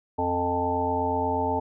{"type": "harmonic tone", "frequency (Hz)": 88.3, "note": "F2", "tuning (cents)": 20, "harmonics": [1, 3, 5, 7, 9, 10], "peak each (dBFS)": [-33, -31, -30, -32, -31, -27], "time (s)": [0.18, 1.6], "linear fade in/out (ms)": 10, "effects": []}